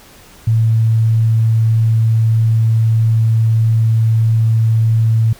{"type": "tone", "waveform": "sine", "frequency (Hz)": 112.3, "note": "A2", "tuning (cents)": 36, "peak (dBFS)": -9, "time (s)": [0.47, 5.33], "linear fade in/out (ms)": 5, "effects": ["pink hiss -42 dBFS RMS until 5.39 s"]}